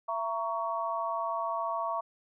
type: chord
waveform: sine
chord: A# diminished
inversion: second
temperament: just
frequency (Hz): 671.3 / 932.3 / 1118.8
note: E5 / A#5 / C#6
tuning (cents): +31 / 0 / +16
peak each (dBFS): -34 / -35 / -33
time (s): 0.08-2.01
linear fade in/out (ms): 10
effects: none